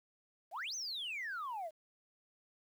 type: exponential two-way sweep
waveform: sine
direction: up then down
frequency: 600 to 6350 to 600 Hz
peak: -37 dBFS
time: 0.51-1.71 s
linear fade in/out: 50 ms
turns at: 0.75 s
effects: tanh soft clip ceiling -36 dBFS + 11-bit